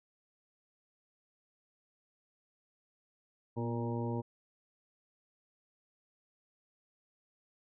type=harmonic tone with a mistuned harmonic; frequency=117.2 Hz; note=A#2; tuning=10 cents sharp; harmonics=1 / 2 / 3 / 4 / 5 / 7 / 8; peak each=-36 / -38 / -41 / -42 / -47 / -48 / -45 dBFS; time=3.56-4.22 s; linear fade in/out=20 ms; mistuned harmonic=2; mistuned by=+36 cents; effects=none